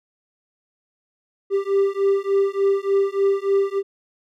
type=beating tone pair; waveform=triangle; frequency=392.8 / 396.2 Hz; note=G4 / G4; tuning=+4 / +18 cents; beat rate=3.4 Hz; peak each=-18 dBFS; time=1.5-3.83 s; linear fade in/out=50 ms; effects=none